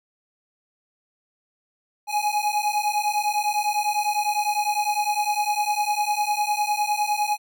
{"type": "beating tone pair", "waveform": "square", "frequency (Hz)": [830.6, 840.5], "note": ["G#5", "G#5"], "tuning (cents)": [0, 20], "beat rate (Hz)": 9.9, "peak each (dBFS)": -25, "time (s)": [2.07, 7.38], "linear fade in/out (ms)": 50, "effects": []}